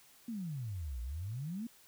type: exponential two-way sweep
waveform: sine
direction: down then up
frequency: 243.7 to 56.7 to 243.7 Hz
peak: -37 dBFS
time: 0.28-1.67 s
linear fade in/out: 5 ms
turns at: 1.01 s
effects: white hiss -62 dBFS RMS until 1.87 s